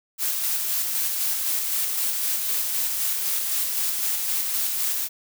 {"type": "noise with tremolo", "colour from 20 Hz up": "blue", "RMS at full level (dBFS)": -24, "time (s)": [0.18, 5.09], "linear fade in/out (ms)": 50, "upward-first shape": "square", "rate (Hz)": 3.9, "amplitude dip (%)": 25, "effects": []}